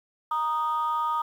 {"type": "tone pair together", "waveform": "sine", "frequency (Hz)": [937, 1238.2], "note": ["A#5", "D#6"], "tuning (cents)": [9, -9], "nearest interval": "perfect fourth", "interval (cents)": 482, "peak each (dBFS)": [-26, -25], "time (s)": [0.31, 1.22], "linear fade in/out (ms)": 5, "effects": ["tanh soft clip ceiling -19 dBFS", "9-bit"]}